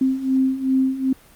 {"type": "beating tone pair", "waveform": "sine", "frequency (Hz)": [261.6, 264.2], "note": ["C4", "C4"], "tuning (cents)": [0, 17], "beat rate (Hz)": 2.6, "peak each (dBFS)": [-22, -18], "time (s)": [0.01, 1.13], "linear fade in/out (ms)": 5, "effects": ["pink hiss -50 dBFS RMS until 1.35 s", "Opus 48 kbps"]}